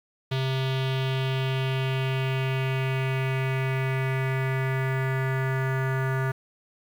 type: tone with low-pass filter sweep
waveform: square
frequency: 132.2 Hz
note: C3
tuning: 18 cents sharp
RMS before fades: -26 dBFS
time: 0.31-6.32 s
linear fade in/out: 10 ms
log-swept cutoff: 3600 to 1600 Hz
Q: 3.2
effects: 8-bit